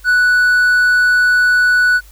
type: tone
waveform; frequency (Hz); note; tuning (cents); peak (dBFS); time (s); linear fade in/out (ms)
triangle; 1480; F#6; 0; -7; 0.04-2.01; 50
effects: added 50 Hz sine -39 dBFS peak until 2.11 s + white hiss -47 dBFS RMS until 2.11 s